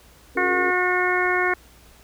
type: chord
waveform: sine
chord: Bb minor seventh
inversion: first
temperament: equal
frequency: 277.2 / 349.2 / 415.3 / 466.2 Hz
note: Db4 / F4 / Ab4 / Bb4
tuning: 0 / 0 / 0 / 0 cents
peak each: -31 / -37 / -34 / -31 dBFS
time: 0.35-0.71 s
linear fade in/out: 10 ms
type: harmonic tone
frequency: 362.3 Hz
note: F#4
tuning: 36 cents flat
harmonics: 1 / 2 / 3 / 4 / 5 / 6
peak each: -24 / -27 / -27 / -25 / -25 / -26 dBFS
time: 0.37-1.54 s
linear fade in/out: 5 ms
effects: added 60 Hz sine -52 dBFS peak until 2.03 s + pink hiss -52 dBFS RMS until 2.03 s